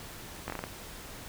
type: slowing click train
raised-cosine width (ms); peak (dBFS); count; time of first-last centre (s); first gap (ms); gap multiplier
0.5; -20; 6; 0.48-0.639; 19; 1.26
effects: pink hiss -45 dBFS RMS until 1.28 s